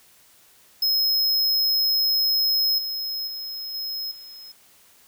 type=tone with level steps; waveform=square; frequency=5140 Hz; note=E8; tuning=45 cents flat; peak=-19 / -27 / -31 / -28 / -40 dBFS; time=0.82-4.52 s; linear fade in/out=5 ms; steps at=2.78 / 3.27 / 3.74 / 4.11 s; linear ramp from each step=5 ms; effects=white hiss -55 dBFS RMS until 5.07 s